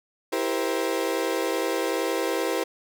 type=chord; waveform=35% pulse; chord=C dominant seventh; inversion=first; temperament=equal with one note detuned; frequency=329.6 / 392 / 472.7 / 523.3 Hz; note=E4 / G4 / Bb4 / C5; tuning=0 / 0 / +24 / 0 cents; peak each=-28 dBFS; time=0.32-2.64 s; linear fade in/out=10 ms; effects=none